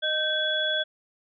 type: tone cluster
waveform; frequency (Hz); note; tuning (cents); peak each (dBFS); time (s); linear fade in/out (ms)
sine; 619 / 1553 / 3383; D#5 / G6 / G#7; -9 / -17 / +31; -30 / -28 / -26; 0.02-0.84; 20
effects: none